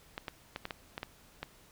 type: clicks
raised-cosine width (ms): 0.3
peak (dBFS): -21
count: 8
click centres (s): 0.179 / 0.282 / 0.561 / 0.654 / 0.708 / 0.979 / 1.031 / 1.43
effects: pink hiss -60 dBFS RMS until 1.71 s